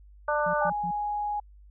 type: harmonic tone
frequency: 297.2 Hz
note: D4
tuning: 21 cents sharp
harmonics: 2 / 3 / 4 / 5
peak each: -27 / -29 / -30 / -31 dBFS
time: 0.28-0.7 s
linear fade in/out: 5 ms
type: tone bursts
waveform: sine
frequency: 174.61 Hz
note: F3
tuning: in tune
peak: -34 dBFS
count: 3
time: 0.46-0.911 s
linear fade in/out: 5 ms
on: 77 ms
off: 110 ms
type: tone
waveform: sine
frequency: 830.6 Hz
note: G#5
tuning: in tune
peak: -27 dBFS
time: 0.61-1.4 s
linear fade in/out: 5 ms
effects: added 50 Hz sine -49 dBFS peak until 1.7 s